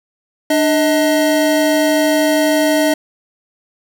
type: tone pair together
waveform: square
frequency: 297.9 / 631.2 Hz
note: D4 / D#5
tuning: +25 / +25 cents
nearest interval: octave + minor second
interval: 1300 cents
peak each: -15 dBFS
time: 0.5-2.94 s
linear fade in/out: 5 ms
effects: none